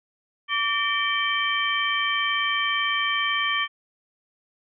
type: tone cluster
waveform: sine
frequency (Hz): 1155 / 1809 / 2316 / 3122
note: D6 / A6 / D7 / G7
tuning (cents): -29 / +48 / -25 / -8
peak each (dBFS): -27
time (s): 0.48-3.68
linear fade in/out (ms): 50
effects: none